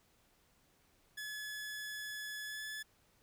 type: tone with pitch glide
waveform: sawtooth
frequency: 1708 to 1722.9 Hz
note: G#6 to A6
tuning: +48 to -37 cents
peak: -38 dBFS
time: 1.17-2.83 s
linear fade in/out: 10 ms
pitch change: +15 cents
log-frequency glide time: 2.45-2.62 s
effects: pink hiss -71 dBFS RMS until 3.22 s